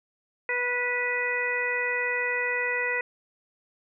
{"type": "harmonic tone with a mistuned harmonic", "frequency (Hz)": 490.3, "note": "B4", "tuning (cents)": -13, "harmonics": [1, 2, 3, 4, 5], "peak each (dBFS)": [-32, -36, -34, -27, -33], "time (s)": [0.49, 3.01], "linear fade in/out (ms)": 2, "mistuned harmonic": 5, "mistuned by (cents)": 25, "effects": []}